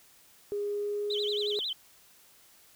sine tone with pitch glide, 409.7 to 414.9 Hz, G#4 to G#4, -24 to -2 cents, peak -29 dBFS, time 0.52-1.59 s, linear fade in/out 0 ms, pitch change +22 cents, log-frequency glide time 0.62-1.24 s
sine tone with vibrato, 3500 Hz, A7, 10 cents flat, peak -30 dBFS, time 1.1-1.73 s, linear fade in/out 5 ms, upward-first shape sine, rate 11 Hz, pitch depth 260 cents each way
effects tanh soft clip ceiling -21 dBFS + white hiss -59 dBFS RMS until 2.75 s

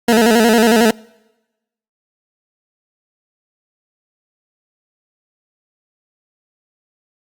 20% pulse tone with vibrato, 226.5 Hz, A#3, 50 cents flat, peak -4 dBFS, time 0.08-0.91 s, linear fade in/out 5 ms, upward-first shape square, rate 11 Hz, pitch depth 75 cents each way, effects noise-tail reverb RT60 1.0 s tail -26 dB re dry + Opus 48 kbps

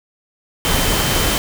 sine tone in noise, 3094 Hz, G7, 23 cents flat, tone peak -26 dBFS, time 0.65-1.38 s, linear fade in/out 0 ms, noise pink, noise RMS -17 dBFS, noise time 0.65-1.38 s, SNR -12 dB, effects none

